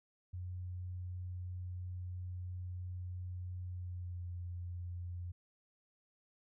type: tone with pitch glide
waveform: sine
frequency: 90.3 to 88.24 Hz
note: F#2 to F2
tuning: -42 to +18 cents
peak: -40 dBFS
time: 0.33-5.32 s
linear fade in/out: 10 ms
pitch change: -40 cents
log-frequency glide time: 3.74-4.26 s
effects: none